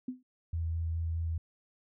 sine tone with exponential decay, 253.6 Hz, B3, 46 cents sharp, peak -30 dBFS, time 0.08-0.23 s, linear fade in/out 5 ms, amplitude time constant 32 ms
sine tone with vibrato, 82.41 Hz, E2, in tune, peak -30 dBFS, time 0.53-1.38 s, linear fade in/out 5 ms, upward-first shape square, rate 4.8 Hz, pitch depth 10 cents each way
effects none

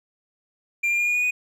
triangle tone with pitch steps, 2384 / 2402 / 2420 / 2438 / 2457 / 2475 Hz, D7 / D7 / D#7 / D#7 / D#7 / D#7, +25 / +38 / -49 / -36 / -22 / -10 cents, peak -18 dBFS, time 0.83-1.31 s, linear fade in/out 10 ms, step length 80 ms, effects none

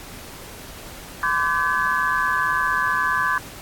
sine tone cluster, 1021 / 1158 / 1535 / 1697 Hz, C6 / D6 / G6 / G#6, -43 / -25 / -37 / +37 cents, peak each -24 dBFS, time 1.23-3.38 s, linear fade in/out 2 ms, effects pink hiss -39 dBFS RMS until 3.61 s + AAC 64 kbps

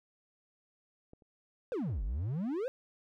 clicks, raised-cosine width 2 ms, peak -40 / -49 / -39 dBFS, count 3, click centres 1.134 / 1.222 / 1.899 s
triangle exponential two-way sweep, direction down then up, 547 to 43.65 to 547 Hz, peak -30 dBFS, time 1.72-2.68 s, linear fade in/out 0 ms, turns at 2.03 s
effects none

